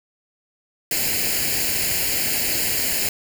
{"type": "noise with comb filter", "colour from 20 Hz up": "white", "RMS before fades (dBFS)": -22, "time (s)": [0.91, 3.09], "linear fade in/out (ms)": 2, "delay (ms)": 0.42, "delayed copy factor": 0.75, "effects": []}